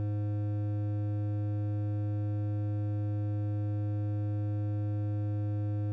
sine tone with hard clipping, 103.83 Hz, G#2, in tune, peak -31 dBFS, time 0-5.92 s, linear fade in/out 0 ms, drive 10 dB, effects none

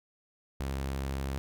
sawtooth tone, 67.7 Hz, C#2, 40 cents flat, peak -28 dBFS, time 0.6-1.38 s, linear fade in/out 0 ms, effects none

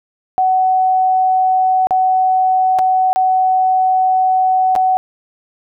sine tone with dropouts, 749 Hz, F#5, 21 cents sharp, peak -10 dBFS, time 0.38-4.97 s, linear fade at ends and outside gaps 0 ms, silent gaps 1.87-1.908 / 2.787-2.791 / 3.13-3.16 / 4.753-4.761 s, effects none

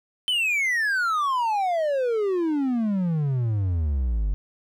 triangle exponential sweep, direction down, 3097 to 46.63 Hz, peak -19 dBFS, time 0.28-4.34 s, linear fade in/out 0 ms, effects none

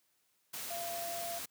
sine tone in noise, 686 Hz, F5, 31 cents flat, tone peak -39 dBFS, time 0.7-1.39 s, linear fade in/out 10 ms, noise white, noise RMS -42 dBFS, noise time 0.53-1.46 s, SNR 0 dB, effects white hiss -75 dBFS RMS until 1.5 s + high-pass 80 Hz 12 dB/octave

